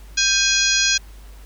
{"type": "harmonic tone with a mistuned harmonic", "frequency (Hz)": 830.6, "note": "G#5", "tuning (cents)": 0, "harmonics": [2, 3, 4, 5, 6, 7, 8], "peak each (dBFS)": [-23, -23, -23, -23, -23, -23, -23], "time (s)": [0.17, 0.98], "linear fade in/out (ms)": 10, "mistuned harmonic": 2, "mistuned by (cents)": -91, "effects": ["added 50 Hz sine -38 dBFS peak until 1.45 s", "pink hiss -50 dBFS RMS until 1.45 s"]}